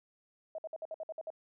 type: tone bursts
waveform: sine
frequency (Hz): 638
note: D#5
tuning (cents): +43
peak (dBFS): -37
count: 9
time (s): 0.55-1.303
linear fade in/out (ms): 2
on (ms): 33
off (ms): 57
effects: none